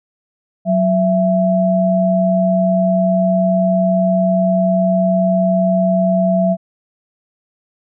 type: tone pair together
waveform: sine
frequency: 185 / 665.6 Hz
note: F#3 / E5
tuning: 0 / +17 cents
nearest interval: octave + minor seventh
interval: 2217 cents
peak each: -14 dBFS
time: 0.65-6.57 s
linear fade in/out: 50 ms
effects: none